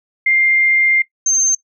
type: tone pair in turn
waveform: sine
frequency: 2105 / 6308 Hz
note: C7 / G8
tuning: +10 / +10 cents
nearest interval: octave + perfect fifth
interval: 1900 cents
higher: second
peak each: -11 dBFS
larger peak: neither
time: 0.26-1.02 / 1.26-1.55 s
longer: first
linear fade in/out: 5 ms
effects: noise-tail reverb RT60 0.1 s tail -18 dB re dry

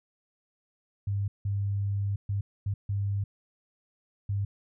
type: tone bursts at uneven times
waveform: sine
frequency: 100 Hz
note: G2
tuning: 35 cents sharp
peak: -26 dBFS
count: 6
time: 1.07-1.28 / 1.45-2.16 / 2.29-2.41 / 2.66-2.74 / 2.89-3.24 / 4.29-4.45 s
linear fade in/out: 5 ms
effects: none

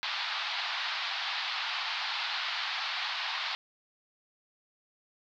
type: band-pass noise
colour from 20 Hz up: white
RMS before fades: -34 dBFS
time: 0.03-3.55 s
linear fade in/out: 0 ms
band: 740 to 4500 Hz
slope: 48 dB/octave
effects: none

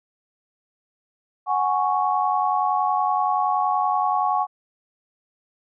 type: chord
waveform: sine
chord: F# suspended second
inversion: none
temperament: equal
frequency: 740 / 830.6 / 1108.7 Hz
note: F#5 / G#5 / C#6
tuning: 0 / 0 / 0 cents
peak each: -23 dBFS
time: 1.46-4.47 s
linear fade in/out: 50 ms
effects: none

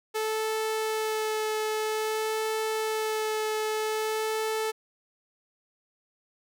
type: tone with vibrato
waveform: sawtooth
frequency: 435.3 Hz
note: A4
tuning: 19 cents flat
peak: -23 dBFS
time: 0.14-4.72 s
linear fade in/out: 20 ms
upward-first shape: sine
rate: 0.51 Hz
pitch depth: 12 cents each way
effects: none

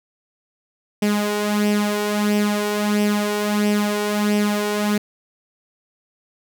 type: tone with flanger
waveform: sawtooth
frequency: 207.9 Hz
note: G#3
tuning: 2 cents sharp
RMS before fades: -20 dBFS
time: 1.02-4.98 s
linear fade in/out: 5 ms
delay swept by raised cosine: 0.36 to 2.16 ms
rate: 1.5 Hz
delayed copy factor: +0.6
effects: none

